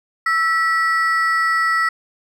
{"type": "ring-modulated tone", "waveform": "triangle", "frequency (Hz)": 1629, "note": "G#6", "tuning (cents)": -34, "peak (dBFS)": -10, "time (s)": [0.26, 1.89], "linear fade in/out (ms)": 5, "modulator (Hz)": 309, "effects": []}